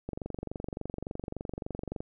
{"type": "click train", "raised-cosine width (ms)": 2, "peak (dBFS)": -22, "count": 46, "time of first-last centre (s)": [0.09, 2.005], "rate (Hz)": 23.5, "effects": []}